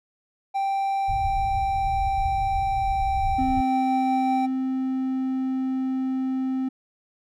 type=tone with pitch glide; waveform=triangle; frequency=784 to 779.5 Hz; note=G5 to G5; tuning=0 to -10 cents; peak=-20 dBFS; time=0.54-4.47 s; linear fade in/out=20 ms; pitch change=-10 cents; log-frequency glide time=0.96-3.56 s
type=low-pass noise; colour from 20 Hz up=pink; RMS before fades=-30 dBFS; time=1.08-3.61 s; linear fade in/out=5 ms; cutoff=110 Hz; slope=24 dB/octave
type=tone; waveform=triangle; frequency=261.6 Hz; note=C4; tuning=in tune; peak=-21 dBFS; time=3.38-6.69 s; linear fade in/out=10 ms
effects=none